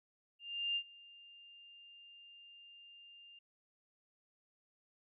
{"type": "tone with ADSR envelope", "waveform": "sine", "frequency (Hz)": 2800, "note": "F7", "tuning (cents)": 4, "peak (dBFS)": -32, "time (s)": [0.39, 3.39], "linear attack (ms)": 370, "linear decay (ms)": 69, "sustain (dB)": -23, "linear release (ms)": 5, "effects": []}